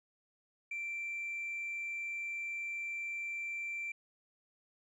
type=tone with tanh clipping; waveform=triangle; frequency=2349 Hz; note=D7; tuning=in tune; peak=-37 dBFS; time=0.71-3.92 s; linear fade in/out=5 ms; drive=5 dB; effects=none